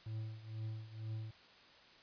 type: tone with tremolo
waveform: triangle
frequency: 110 Hz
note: A2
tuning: in tune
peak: -36 dBFS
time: 0.06-1.31 s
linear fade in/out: 5 ms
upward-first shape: triangle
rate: 2.1 Hz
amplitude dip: 85%
effects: white hiss -61 dBFS RMS until 2.02 s + resampled to 11025 Hz